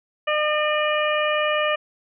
harmonic tone with a mistuned harmonic, 605 Hz, D#5, 49 cents flat, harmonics 1 / 2 / 3 / 4 / 5, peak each -22 / -25 / -27 / -28 / -29 dBFS, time 0.27-1.76 s, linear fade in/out 10 ms, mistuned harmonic 5, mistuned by -58 cents, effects none

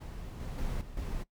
brown noise with level steps, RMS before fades -41 / -38 / -34 / -45 / -36 dBFS, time 0-1.24 s, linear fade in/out 20 ms, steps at 0.4 / 0.58 / 0.81 / 0.97 s, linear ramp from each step 2 ms, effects noise-tail reverb RT60 0.1 s tail -19 dB re dry

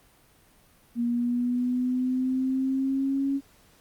sine linear sweep, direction up, 236.1 to 277.2 Hz, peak -23 dBFS, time 0.95-3.41 s, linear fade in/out 50 ms, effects pink hiss -59 dBFS RMS until 3.8 s + Opus 32 kbps

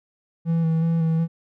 triangle tone with vibrato, 163.9 Hz, E3, 10 cents flat, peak -16 dBFS, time 0.45-1.28 s, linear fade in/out 50 ms, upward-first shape square, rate 2.7 Hz, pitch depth 19 cents each way, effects none

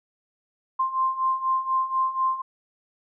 sine beating tone pair, 1046.5 / 1050.6 Hz, C6 / C6, 0 / +7 cents, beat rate 4.1 Hz, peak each -27 / -23 dBFS, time 0.79-2.42 s, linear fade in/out 10 ms, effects none

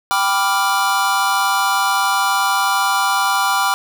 square chord, G dominant seventh, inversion none, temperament equal, 784 / 987.8 / 1174.7 / 1396.9 Hz, G5 / B5 / D6 / F6, 0 / 0 / 0 / 0 cents, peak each -21 dBFS, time 0.11-3.74 s, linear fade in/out 0 ms, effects none

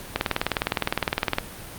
click train, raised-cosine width 0.3 ms, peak -5 dBFS, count 25, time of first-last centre 0.16-1.384 s, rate 19.6 Hz, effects pink hiss -39 dBFS RMS until 1.78 s + Opus 48 kbps

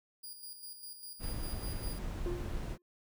10% pulse tone with tremolo, 4854 Hz, D#8, 44 cents flat, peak -37 dBFS, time 0.23-1.99 s, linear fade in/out 10 ms, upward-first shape square, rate 5 Hz, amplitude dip 50%
brown noise, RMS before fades -38 dBFS, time 1.19-2.78 s, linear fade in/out 50 ms
triangle tone with exponential decay, 351.7 Hz, F4, 12 cents sharp, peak -32 dBFS, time 2.26-2.82 s, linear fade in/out 1 ms, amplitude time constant 120 ms
effects none

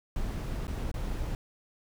brown noise with dropouts, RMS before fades -33 dBFS, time 0.16-1.35 s, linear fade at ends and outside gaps 1 ms, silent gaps 0.67-0.679 / 0.915-0.941 s, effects none

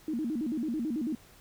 sine tone with vibrato, 270 Hz, C#4, 45 cents flat, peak -29 dBFS, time 0.08-1.15 s, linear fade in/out 2 ms, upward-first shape square, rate 9.1 Hz, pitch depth 250 cents each way, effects pink hiss -57 dBFS RMS until 1.4 s

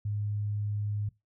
sine tone, 103.83 Hz, G#2, in tune, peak -29 dBFS, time 0.05-1.09 s, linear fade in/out 5 ms, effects noise-tail reverb RT60 0.2 s tail -20 dB re dry

